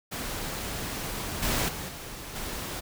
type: noise with level steps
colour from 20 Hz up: pink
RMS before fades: -34 / -27 / -36 / -40 / -35 dBFS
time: 0.11-2.81 s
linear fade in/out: 20 ms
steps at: 1.42 / 1.68 / 1.88 / 2.35 s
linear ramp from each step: 10 ms
effects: none